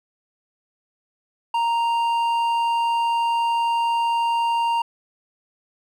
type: tone with hard clipping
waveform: triangle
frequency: 931 Hz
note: A#5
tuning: 2 cents flat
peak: -20 dBFS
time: 1.54-4.82 s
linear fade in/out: 5 ms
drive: 10 dB
effects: none